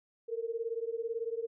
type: beating tone pair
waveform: sine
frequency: 450.2 / 468.2 Hz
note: A4 / A#4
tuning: +40 / +8 cents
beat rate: 18 Hz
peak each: -36 / -36 dBFS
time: 0.28-1.47 s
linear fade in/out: 20 ms
effects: none